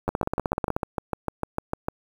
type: two click trains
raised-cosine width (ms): 1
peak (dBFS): -10 / -11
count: 12 / 13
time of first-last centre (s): 0.09-0.765 / 0.08-1.885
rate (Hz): 16.3 / 6.65
effects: 7-bit